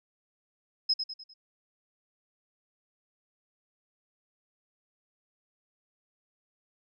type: tone with echo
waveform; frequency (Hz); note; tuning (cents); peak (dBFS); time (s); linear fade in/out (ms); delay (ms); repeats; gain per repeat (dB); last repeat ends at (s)
sine; 5120; D#8; +49; -22; 0.89-0.94; 10; 100; 4; -7; 1.34
effects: none

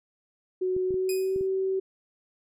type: tone with pitch glide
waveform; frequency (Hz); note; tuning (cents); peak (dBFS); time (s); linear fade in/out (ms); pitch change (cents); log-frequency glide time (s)
sine; 370 to 381.7; F#4 to G4; 0 to -46; -24; 0.61-1.8; 10; +54; 0.84-1.33
type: clicks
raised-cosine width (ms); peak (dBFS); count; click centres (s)
3; -27; 5; 0.765 / 0.907 / 0.942 / 1.361 / 1.41
type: tone with exponential decay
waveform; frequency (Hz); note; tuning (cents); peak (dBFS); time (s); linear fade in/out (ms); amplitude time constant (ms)
10% pulse; 2492; D#7; +2; -23; 1.09-1.47; 2; 82
effects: none

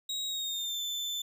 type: tone with pitch glide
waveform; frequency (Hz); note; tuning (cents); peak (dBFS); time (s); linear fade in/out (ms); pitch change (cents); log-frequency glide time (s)
35% pulse; 3807 to 3532; A#7 to A7; +36 to +6; -31; 0.09-1.22; 5; -130; 0.27-0.81
effects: none

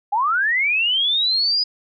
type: linear sweep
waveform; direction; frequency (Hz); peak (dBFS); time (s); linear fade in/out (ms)
sine; up; 780 to 5000; -16; 0.12-1.64; 10
effects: none

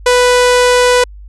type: tone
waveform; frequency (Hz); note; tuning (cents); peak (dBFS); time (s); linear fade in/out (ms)
sawtooth; 494.5; B4; +2; -3; 0.06-1.04; 5
effects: added 50 Hz sine -30 dBFS peak until 1.28 s + resampled to 24000 Hz

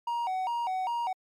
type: tone with vibrato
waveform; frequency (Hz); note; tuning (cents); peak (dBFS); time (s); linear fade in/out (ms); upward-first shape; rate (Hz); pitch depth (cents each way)
triangle; 841; G#5; +22; -26; 0.07-1.13; 5; square; 2.5; 200
effects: MP3 96 kbps

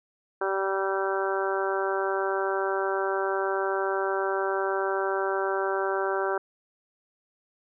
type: harmonic tone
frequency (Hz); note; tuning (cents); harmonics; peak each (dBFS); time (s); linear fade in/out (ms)
193.6; G3; -21; 2 / 3 / 4 / 5 / 6 / 7 / 8; -28 / -32 / -33 / -34 / -37 / -34 / -34; 0.41-6.38; 5
effects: none

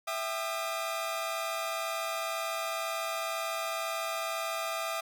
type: tone cluster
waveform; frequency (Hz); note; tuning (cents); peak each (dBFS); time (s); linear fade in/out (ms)
sawtooth; 662 / 790 / 1216; E5 / G5 / D#6; +7 / +13 / -40; -31 / -38 / -32; 0.07-5.01; 10
effects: none

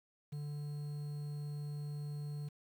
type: tone with quantisation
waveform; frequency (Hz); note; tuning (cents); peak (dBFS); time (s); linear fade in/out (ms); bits
triangle; 146.83; D3; 0; -37; 0.32-2.49; 10; 10
effects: none

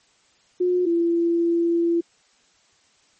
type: tone pair in turn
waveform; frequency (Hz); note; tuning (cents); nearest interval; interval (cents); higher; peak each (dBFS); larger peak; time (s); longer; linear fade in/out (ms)
sine; 359.7 / 338.8; F#4 / E4; -49 / +48; minor second; 103; first; -17; neither; 0.6-0.86 / 0.86-2.01; second; 10
effects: white hiss -60 dBFS RMS until 3.19 s + MP3 32 kbps

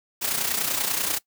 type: noise with amplitude modulation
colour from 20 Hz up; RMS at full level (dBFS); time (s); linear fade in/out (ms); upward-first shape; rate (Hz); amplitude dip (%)
white; -23; 0.21-1.19; 20; sine; 30.3; 60
effects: noise-tail reverb RT60 0.1 s tail -21 dB re dry + high-pass 100 Hz 12 dB/octave

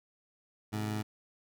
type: tone pair together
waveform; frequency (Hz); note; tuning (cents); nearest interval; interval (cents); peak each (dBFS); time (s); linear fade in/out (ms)
20% pulse; 106.5 / 131.17; G#2 / C3; +44 / +5; major third; 361; -28 / -40; 0.72-1.03; 20
effects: none

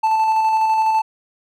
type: tone with tremolo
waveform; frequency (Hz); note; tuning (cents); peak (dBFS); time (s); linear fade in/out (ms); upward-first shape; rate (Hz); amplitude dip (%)
triangle; 880; A5; 0; -11; 0.03-1.02; 10; square; 12; 25
effects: none

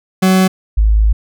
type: tone pair in turn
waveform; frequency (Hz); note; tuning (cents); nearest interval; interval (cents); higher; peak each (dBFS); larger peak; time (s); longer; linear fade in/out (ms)
40% pulse / sine; 187.6 / 53.16; F#3 / G#1; +24 / +41; octave + minor seventh; 2183; first; -7; neither; 0.22-0.48 / 0.77-1.13; second; 10
effects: none

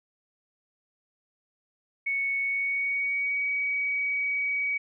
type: tone with pitch glide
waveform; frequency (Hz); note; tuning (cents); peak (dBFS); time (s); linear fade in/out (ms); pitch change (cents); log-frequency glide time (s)
sine; 2217 to 2264; C#7 to C#7; 0 to +36; -25; 2.06-4.78; 10; +36; 2.4-3.47
effects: none

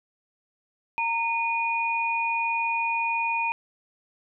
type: tone pair together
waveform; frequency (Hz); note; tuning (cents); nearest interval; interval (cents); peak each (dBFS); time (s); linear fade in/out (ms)
sine; 921.5 / 2460; A#5 / D#7; -20 / -20; octave + perfect fourth; 1700; -26; 0.98-3.52; 0
effects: none

